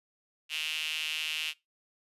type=tone with high-pass filter; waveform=sawtooth; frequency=155.56 Hz; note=D#3; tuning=in tune; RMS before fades=-34 dBFS; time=0.49-1.54 s; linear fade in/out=50 ms; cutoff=2800 Hz; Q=6.2; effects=noise-tail reverb RT60 0.2 s tail -21 dB re dry + resampled to 32000 Hz